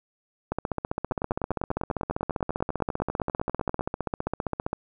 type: two click trains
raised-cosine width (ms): 1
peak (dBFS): -14 / -13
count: 28 / 65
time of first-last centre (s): 1.12-3.793 / 0.52-4.731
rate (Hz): 10.1 / 15.2
effects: none